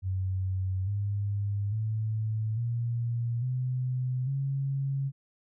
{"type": "tone with pitch steps", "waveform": "sine", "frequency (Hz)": [94.1, 101.44, 109.35, 117.88, 127.07, 136.98], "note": ["F#2", "G#2", "A2", "A#2", "B2", "C#3"], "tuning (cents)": [30, -40, -10, 20, 50, -20], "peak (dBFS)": -27, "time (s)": [0.02, 5.12], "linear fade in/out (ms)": 50, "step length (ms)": 850, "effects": []}